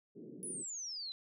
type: band-pass noise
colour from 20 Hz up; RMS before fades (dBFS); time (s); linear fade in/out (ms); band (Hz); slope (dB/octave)
white; -50; 0.15-0.64; 20; 150 to 420; 48
type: exponential sweep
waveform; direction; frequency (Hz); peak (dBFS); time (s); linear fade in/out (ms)
sine; down; 10548 to 3951; -40; 0.43-1.12; 0
effects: none